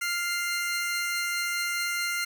sawtooth tone pair together, 1396.9 / 2093 Hz, F6 / C7, 0 / 0 cents, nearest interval perfect fifth, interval 700 cents, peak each -27 / -26 dBFS, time 0.01-2.25 s, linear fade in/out 10 ms, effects none

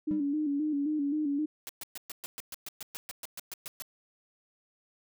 sine tone with vibrato, 294.2 Hz, D4, 3 cents sharp, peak -27 dBFS, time 0.07-1.46 s, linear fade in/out 10 ms, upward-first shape square, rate 3.8 Hz, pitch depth 65 cents each way
triangle tone with exponential decay, 196 Hz, G3, in tune, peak -28 dBFS, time 0.11-0.34 s, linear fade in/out 0 ms, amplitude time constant 49 ms
white noise bursts, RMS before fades -40 dBFS, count 16, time 1.67-3.822 s, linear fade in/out 0 ms, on 22 ms, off 120 ms
effects none

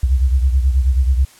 sine beating tone pair, 64.1 / 73.4 Hz, C2 / D2, -35 / 0 cents, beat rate 9.3 Hz, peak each -12 / -19 dBFS, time 0.03-1.25 s, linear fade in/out 5 ms, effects white hiss -46 dBFS RMS until 1.39 s + low-pass 11000 Hz 12 dB/octave

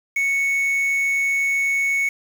triangle tone with quantisation, 2213 Hz, C#7, 3 cents flat, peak -16 dBFS, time 0.16-2.09 s, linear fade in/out 5 ms, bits 6, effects none

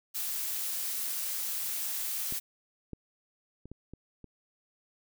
blue noise, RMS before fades -34 dBFS, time 0.14-2.4 s, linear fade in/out 20 ms
clicks, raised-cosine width 3 ms, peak -29 / -26 / -33 / -30 / -31 / -34 dBFS, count 6, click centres 2.324 / 2.933 / 3.656 / 3.716 / 3.936 / 4.243 s
effects none

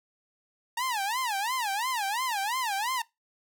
sawtooth tone with vibrato, 903 Hz, A5, 45 cents sharp, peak -24 dBFS, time 0.77-3.02 s, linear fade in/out 5 ms, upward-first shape sine, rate 2.9 Hz, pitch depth 260 cents each way, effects noise-tail reverb RT60 0.2 s tail -22 dB re dry

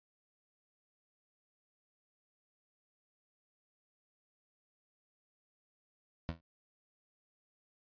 20% pulse tone with exponential decay, 82.41 Hz, E2, in tune, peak -27 dBFS, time 6.29-6.41 s, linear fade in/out 0 ms, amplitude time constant 25 ms, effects resampled to 11025 Hz

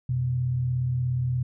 sine tone pair together, 89.2 / 126.15 Hz, F2 / B2, +37 / +37 cents, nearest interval tritone, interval 600 cents, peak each -34 / -23 dBFS, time 0.09-1.43 s, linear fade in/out 5 ms, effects none

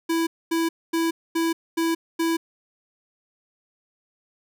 square tone bursts, 330 Hz, E4, 2 cents sharp, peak -21 dBFS, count 6, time 0.09-2.37 s, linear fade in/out 10 ms, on 180 ms, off 240 ms, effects none

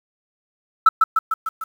sine tone with echo, 1318.5 Hz, E6, in tune, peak -5 dBFS, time 0.86-0.89 s, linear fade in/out 5 ms, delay 150 ms, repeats 5, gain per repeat -4 dB, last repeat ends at 1.64 s, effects tanh soft clip ceiling -3 dBFS + 7-bit

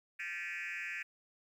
sine tone with frequency modulation, 2093 Hz, C7, in tune, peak -36 dBFS, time 0.19-1.03 s, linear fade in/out 10 ms, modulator 176 Hz, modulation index 2.8, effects tanh soft clip ceiling -36 dBFS + 11-bit

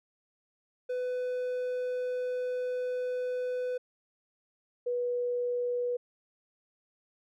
triangle / sine tone pair in turn, 500 / 488.3 Hz, B4 / B4, +21 / -20 cents, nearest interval unison, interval 41 cents, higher first, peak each -28 dBFS, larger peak neither, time 0.89-3.78 / 4.86-5.97 s, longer first, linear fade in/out 10 ms, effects none

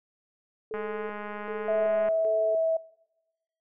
sine tone with tremolo, 435.7 Hz, A4, 17 cents flat, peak -32 dBFS, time 0.71-2.55 s, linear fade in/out 2 ms, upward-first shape square, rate 1.3 Hz, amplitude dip 80%
click train, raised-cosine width 0.5 ms, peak -22 dBFS, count 281, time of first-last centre 0.74-2.086 s, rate 208 Hz
sine tone with vibrato, 650 Hz, E5, 24 cents flat, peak -23 dBFS, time 1.68-2.77 s, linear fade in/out 5 ms, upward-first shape sine, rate 19 Hz, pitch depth 8 cents each way
effects noise-tail reverb RT60 1.0 s tail -23 dB re dry + low-pass 2000 Hz 12 dB/octave

